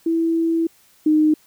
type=tone pair in turn; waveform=sine; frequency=329.6 / 307.7 Hz; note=E4 / D#4; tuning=0 / -19 cents; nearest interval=minor second; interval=119 cents; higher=first; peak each=-16 / -12 dBFS; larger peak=second; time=0.06-0.67 / 1.06-1.34 s; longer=first; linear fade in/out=5 ms; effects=white hiss -55 dBFS RMS until 1.46 s